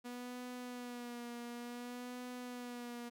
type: tone with vibrato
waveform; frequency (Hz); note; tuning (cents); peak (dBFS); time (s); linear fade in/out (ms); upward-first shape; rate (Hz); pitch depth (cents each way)
sawtooth; 243.3; B3; -26; -40; 0.04-3.1; 20; sine; 0.56; 35
effects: none